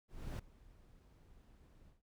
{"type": "noise with ADSR envelope", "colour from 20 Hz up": "brown", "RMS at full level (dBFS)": -40, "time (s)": [0.08, 2.02], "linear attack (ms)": 310, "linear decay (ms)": 6, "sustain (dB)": -22, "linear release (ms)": 150, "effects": []}